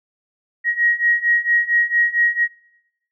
sine beating tone pair, 1890 / 1894.4 Hz, A#6 / A#6, +23 / +27 cents, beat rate 4.4 Hz, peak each -19 / -17 dBFS, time 0.64-2.48 s, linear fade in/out 50 ms, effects noise-tail reverb RT60 0.9 s tail -22 dB re dry

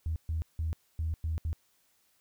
sine tone bursts at uneven times, 80.2 Hz, E2, 47 cents flat, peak -28 dBFS, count 6, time 0.06-0.16 / 0.29-0.42 / 0.59-0.73 / 0.99-1.14 / 1.24-1.38 / 1.45-1.53 s, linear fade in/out 0 ms, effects tanh soft clip ceiling -24 dBFS + white hiss -70 dBFS RMS until 2.2 s

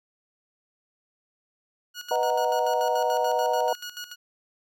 15% pulse tone with tremolo, 1451 Hz, F#6, 34 cents flat, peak -27 dBFS, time 1.94-4.16 s, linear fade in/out 50 ms, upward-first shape square, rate 6.9 Hz, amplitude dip 75%
sine chord, B major seventh, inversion none, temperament equal, 493.9 / 622.3 / 740 / 932.3 Hz, B4 / D#5 / F#5 / A#5, 0 / 0 / 0 / 0 cents, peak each -27 dBFS, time 2.11-3.73 s, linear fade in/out 2 ms
effects none

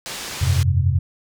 white low-pass noise, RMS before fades -31 dBFS, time 0.06-0.63 s, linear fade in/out 0 ms, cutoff 6600 Hz, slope 12 dB/octave
sine chord, F suspended second, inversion none, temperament equal, 87.31 / 98 / 130.81 Hz, F2 / G2 / C3, 0 / 0 / 0 cents, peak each -18 / -20 / -20 dBFS, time 0.41-0.99 s, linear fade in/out 10 ms
effects none

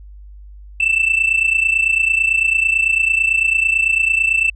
sine tone pair together, 2642 / 2671 Hz, E7 / E7, +3 / +22 cents, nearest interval unison, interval 19 cents, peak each -14 dBFS, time 0.8-4.5 s, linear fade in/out 5 ms, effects tanh soft clip ceiling -9 dBFS + added 50 Hz sine -35 dBFS peak until 4.55 s

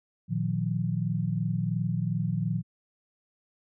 sine chord, Bb suspended fourth, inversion none, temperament equal with one note detuned, 116.54 / 155.56 / 178.39 Hz, Bb2 / Eb3 / F3, 0 / 0 / +37 cents, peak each -30 dBFS, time 0.28-2.63 s, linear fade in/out 50 ms, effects none

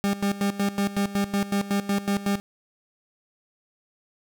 40% pulse tone with tremolo, 200.2 Hz, G3, 37 cents sharp, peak -20 dBFS, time 0.04-2.4 s, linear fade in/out 0 ms, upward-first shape square, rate 5.4 Hz, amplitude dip 80%, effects none

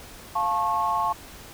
sine chord, F augmented, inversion none, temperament just, 698.5 / 873.1 / 1091.3 Hz, F5 / A5 / C#6, 0 / -14 / -27 cents, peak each -29 / -25 / -24 dBFS, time 0.35-1.13 s, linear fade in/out 10 ms, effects tanh soft clip ceiling -12 dBFS + pink hiss -44 dBFS RMS until 1.53 s

